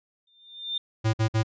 sine tone with exponential growth, 3603 Hz, A7, 40 cents sharp, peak -24 dBFS, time 0.27-0.78 s, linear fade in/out 5 ms, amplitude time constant 110 ms
square tone bursts, 110.6 Hz, A2, 9 cents sharp, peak -21 dBFS, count 3, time 1.04-1.433 s, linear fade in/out 20 ms, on 95 ms, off 54 ms
effects resampled to 16000 Hz

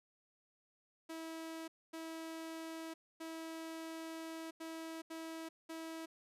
sawtooth tone bursts at uneven times, 324.5 Hz, E4, 27 cents flat, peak -40 dBFS, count 6, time 1.09-1.68 / 1.93-2.94 / 3.2-4.51 / 4.6-5.02 / 5.1-5.49 / 5.69-6.06 s, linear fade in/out 10 ms, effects resampled to 32000 Hz

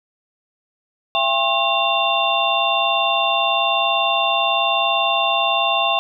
sine tone cluster, 674 / 795 / 1077 / 2759 / 3570 Hz, E5 / G5 / C6 / F7 / A7, +38 / +24 / +50 / -22 / +24 cents, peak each -22 dBFS, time 1.15-5.99 s, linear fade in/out 0 ms, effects none

